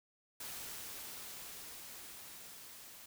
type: noise with level ramp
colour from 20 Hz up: white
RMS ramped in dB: -45 to -54 dBFS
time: 0.4-3.06 s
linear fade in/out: 5 ms
effects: none